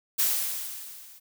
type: noise with level ramp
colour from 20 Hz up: blue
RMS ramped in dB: -22 to -51 dBFS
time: 0.18-1.2 s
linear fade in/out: 20 ms
effects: none